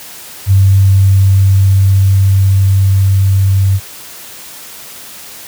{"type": "tone with level ramp", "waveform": "sine", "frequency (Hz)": 97, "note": "G2", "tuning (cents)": -18, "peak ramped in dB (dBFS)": [-3, -6], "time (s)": [0.46, 3.8], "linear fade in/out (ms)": 50, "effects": ["white hiss -31 dBFS RMS until 5.47 s", "high-pass 60 Hz 12 dB/octave"]}